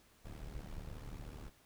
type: noise with amplitude modulation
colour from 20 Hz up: brown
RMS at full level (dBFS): -43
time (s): 0.24-1.5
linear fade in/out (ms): 20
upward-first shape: sine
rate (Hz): 74.4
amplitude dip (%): 80
effects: pink hiss -67 dBFS RMS until 1.65 s